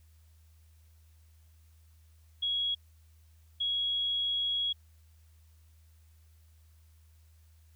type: tone bursts at uneven times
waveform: sine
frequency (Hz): 3322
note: G#7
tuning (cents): 0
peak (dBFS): -28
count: 2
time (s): 2.42-2.75 / 3.6-4.73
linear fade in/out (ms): 10
effects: added 79 Hz sine -57 dBFS peak until 7.75 s + white hiss -71 dBFS RMS until 7.75 s